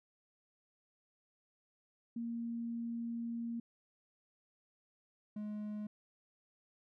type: tone pair in turn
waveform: sine / triangle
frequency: 233.1 / 210.4 Hz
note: A#3 / G#3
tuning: 0 / +23 cents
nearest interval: major second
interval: 177 cents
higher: first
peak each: -37 / -37 dBFS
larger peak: neither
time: 2.16-3.6 / 5.36-5.87 s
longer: first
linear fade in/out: 5 ms
effects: none